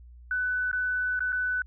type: tone with dropouts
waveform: sine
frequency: 1497 Hz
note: F#6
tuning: 20 cents sharp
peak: -25 dBFS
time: 0.31-1.62 s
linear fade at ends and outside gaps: 2 ms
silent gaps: 0.715-0.729 / 1.193-1.205 / 1.322-1.327 s
effects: added 60 Hz sine -46 dBFS peak until 1.66 s